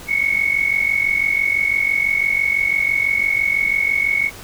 sine tone pair together, 2182 / 2228 Hz, C#7 / C#7, -28 / +8 cents, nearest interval unison, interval 36 cents, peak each -18 dBFS, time 0.07-4.31 s, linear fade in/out 50 ms, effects pink hiss -37 dBFS RMS until 4.43 s

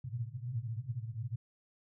pink band-pass noise, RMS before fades -39 dBFS, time 0.04-1.36 s, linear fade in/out 10 ms, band 110 to 130 Hz, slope 96 dB/octave, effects none

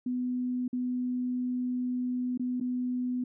sine tone with dropouts, 249.5 Hz, B3, 18 cents sharp, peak -28 dBFS, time 0.06-3.24 s, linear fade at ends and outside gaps 5 ms, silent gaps 0.68-0.729 / 2.376-2.395 / 2.601-2.609 s, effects none

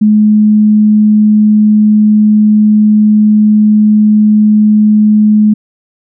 sine tone, 212.2 Hz, G#3, 38 cents sharp, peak -3 dBFS, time 0.01-5.54 s, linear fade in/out 10 ms, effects none

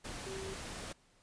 sine tone in noise, 385.5 Hz, G4, 29 cents flat, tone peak -42 dBFS, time 0.26-0.54 s, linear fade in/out 10 ms, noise pink, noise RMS -44 dBFS, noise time 0.04-0.93 s, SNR -1 dB, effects pink hiss -68 dBFS RMS until 1.22 s + resampled to 22050 Hz

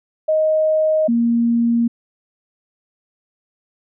sine tone pair in turn, 625 / 234.1 Hz, D#5 / A#3, +8 / +8 cents, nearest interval octave + perfect fourth, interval 1700 cents, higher first, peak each -13 / -13 dBFS, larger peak neither, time 0.28-1.08 / 1.08-1.88 s, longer neither, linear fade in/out 10 ms, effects none

